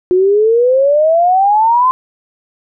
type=exponential sweep; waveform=sine; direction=up; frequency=357.3 to 1046.5 Hz; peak=-7 dBFS; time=0.11-1.91 s; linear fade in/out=0 ms; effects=none